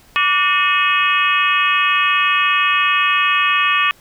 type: harmonic tone with a mistuned harmonic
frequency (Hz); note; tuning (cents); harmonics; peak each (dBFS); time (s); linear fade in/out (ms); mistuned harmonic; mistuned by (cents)
362.8; F#4; -34; 3 / 4 / 5 / 6 / 7 / 8 / 9; -17 / -26 / -20 / -26 / -17 / -23 / -28; 0.16-3.91; 0; 3; +110
effects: pink hiss -49 dBFS RMS until 4 s